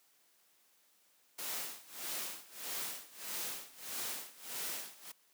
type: noise with tremolo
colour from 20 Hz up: white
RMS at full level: -39 dBFS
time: 1.38-5.12 s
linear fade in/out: 10 ms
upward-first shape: sine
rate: 1.6 Hz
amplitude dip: 90%
effects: white hiss -70 dBFS RMS until 5.33 s + high-pass 200 Hz 12 dB/octave